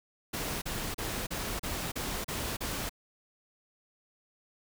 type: noise bursts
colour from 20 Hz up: pink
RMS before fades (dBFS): -35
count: 8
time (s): 0.33-2.895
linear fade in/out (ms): 10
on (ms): 290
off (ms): 35
effects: none